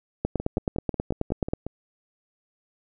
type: two click trains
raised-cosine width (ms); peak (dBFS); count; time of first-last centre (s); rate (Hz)
2; -18 / -10; 8 / 13; 0.4-1.666 / 0.25-1.535; 5.53 / 9.34
effects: none